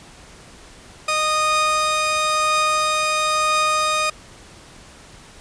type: tone pair together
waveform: sawtooth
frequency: 617.5 / 1236 Hz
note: D#5 / D#6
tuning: -13 / -12 cents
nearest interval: octave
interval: 1201 cents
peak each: -21 / -14 dBFS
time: 1.08-4.1 s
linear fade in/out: 5 ms
effects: pink hiss -44 dBFS RMS until 5.4 s + resampled to 22050 Hz